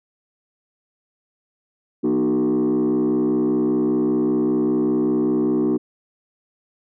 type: tone with frequency modulation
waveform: sine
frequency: 305.4 Hz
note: D#4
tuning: 32 cents flat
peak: -14 dBFS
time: 2.03-5.78 s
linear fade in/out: 20 ms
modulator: 65.1 Hz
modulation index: 1.3
effects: tanh soft clip ceiling -15 dBFS